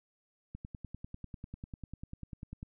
click train, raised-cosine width 5 ms, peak -30 dBFS, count 22, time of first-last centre 0.55-2.629 s, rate 10.1 Hz, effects none

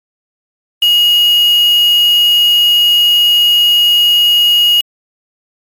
sine tone with quantisation, 2881 Hz, F#7, 47 cents flat, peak -6 dBFS, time 0.82-4.81 s, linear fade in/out 5 ms, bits 3, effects MP3 96 kbps

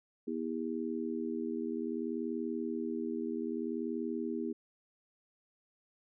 harmonic tone, 80.6 Hz, E2, 38 cents flat, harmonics 3 / 4 / 5, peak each -37 / -38 / -39 dBFS, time 0.27-4.53 s, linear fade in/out 10 ms, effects none

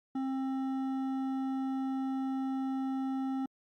sine tone with hard clipping, 265.7 Hz, C4, 27 cents sharp, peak -33 dBFS, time 0.15-3.46 s, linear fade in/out 5 ms, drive 9 dB, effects Opus 48 kbps

